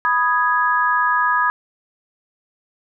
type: chord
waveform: sine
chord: G# minor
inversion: first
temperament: equal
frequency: 987.8 / 1244.5 / 1661.2 Hz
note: B5 / D#6 / G#6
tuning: 0 / 0 / 0 cents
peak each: -19 dBFS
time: 0.05-1.5 s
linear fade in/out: 0 ms
effects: none